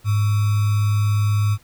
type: tone with sample-and-hold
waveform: sine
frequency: 104 Hz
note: G#2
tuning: 3 cents sharp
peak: -15 dBFS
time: 0.04-1.58 s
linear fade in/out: 50 ms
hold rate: 1225 Hz
effects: pink hiss -54 dBFS RMS until 1.63 s